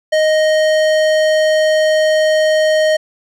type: tone with tanh clipping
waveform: sine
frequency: 622.3 Hz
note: D#5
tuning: in tune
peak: -12 dBFS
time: 0.12-2.97 s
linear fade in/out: 10 ms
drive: 18 dB
effects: none